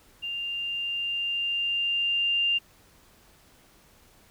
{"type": "tone with level ramp", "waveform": "sine", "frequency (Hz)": 2794, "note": "F7", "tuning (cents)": 0, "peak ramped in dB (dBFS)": [-30, -21], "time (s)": [0.22, 2.59], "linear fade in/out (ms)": 20, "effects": ["pink hiss -58 dBFS RMS until 4.3 s"]}